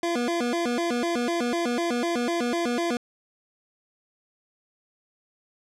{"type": "tone with vibrato", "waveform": "25% pulse", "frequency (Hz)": 287, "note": "D4", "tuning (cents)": -40, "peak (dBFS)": -20, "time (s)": [0.03, 2.97], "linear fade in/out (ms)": 2, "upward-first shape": "square", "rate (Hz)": 4, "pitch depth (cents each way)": 300, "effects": ["low-pass 8000 Hz 12 dB/octave"]}